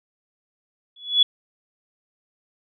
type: tone with exponential growth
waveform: sine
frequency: 3400 Hz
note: G#7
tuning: 40 cents sharp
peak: -9 dBFS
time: 0.96-1.23 s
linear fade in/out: 5 ms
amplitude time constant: 58 ms
effects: none